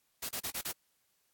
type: noise bursts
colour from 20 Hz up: white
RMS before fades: -37 dBFS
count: 5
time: 0.22-0.721 s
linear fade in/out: 10 ms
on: 73 ms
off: 34 ms
effects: white hiss -75 dBFS RMS until 1.33 s + AAC 64 kbps